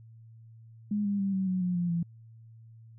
sine tone with pitch steps, 207.7 / 201.8 / 196.04 / 190.46 / 185.04 / 179.77 / 174.65 / 169.68 Hz, G#3 / G#3 / G3 / G3 / F#3 / F#3 / F3 / F3, 0 / -49 / 0 / -50 / 0 / -50 / 0 / -50 cents, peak -26 dBFS, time 0.91-2.03 s, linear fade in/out 5 ms, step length 140 ms, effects added 113 Hz sine -49 dBFS peak until 2.98 s

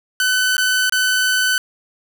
sawtooth tone with dropouts, 1508 Hz, F#6, 32 cents sharp, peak -11 dBFS, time 0.2-1.58 s, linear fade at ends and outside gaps 1 ms, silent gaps 0.568-0.58 / 0.896-0.923 s, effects none

